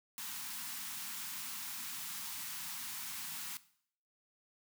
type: band-stop noise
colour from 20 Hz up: white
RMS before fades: -43 dBFS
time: 0.18-3.57 s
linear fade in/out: 0 ms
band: 270 to 820 Hz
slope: 48 dB/octave
effects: noise-tail reverb RT60 0.6 s tail -17 dB re dry + high-pass 150 Hz 12 dB/octave